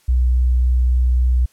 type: tone with vibrato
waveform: sine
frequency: 62.1 Hz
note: B1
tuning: 10 cents sharp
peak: -12 dBFS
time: 0.08-1.46 s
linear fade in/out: 10 ms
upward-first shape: triangle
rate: 3.6 Hz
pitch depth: 8 cents each way
effects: white hiss -57 dBFS RMS until 1.52 s + low-pass 12000 Hz 12 dB/octave